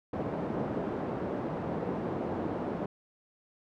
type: band-pass noise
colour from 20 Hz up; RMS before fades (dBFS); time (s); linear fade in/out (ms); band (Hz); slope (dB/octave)
pink; -34; 0.13-2.86; 5; 180 to 670; 12
effects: none